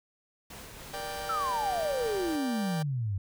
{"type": "noise with tremolo", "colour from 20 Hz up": "pink", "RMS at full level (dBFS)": -44, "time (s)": [0.5, 2.36], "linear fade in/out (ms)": 5, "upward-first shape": "triangle", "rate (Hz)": 3.3, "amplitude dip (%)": 30}
{"type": "chord", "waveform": "sawtooth", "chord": "G minor", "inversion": "first", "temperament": "just", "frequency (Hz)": [470.4, 588, 784], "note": ["Bb4", "D5", "G5"], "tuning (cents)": [16, 2, 0], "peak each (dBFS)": [-39, -36, -34], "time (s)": [0.93, 2.83], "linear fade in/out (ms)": 10}
{"type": "exponential sweep", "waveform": "sine", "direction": "down", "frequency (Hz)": [1371, 92.5], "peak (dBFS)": -28, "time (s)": [1.29, 3.18], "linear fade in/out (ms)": 5}
{"effects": []}